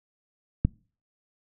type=click; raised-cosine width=5 ms; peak=-8 dBFS; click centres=0.65 s; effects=noise-tail reverb RT60 0.4 s tail -25 dB re dry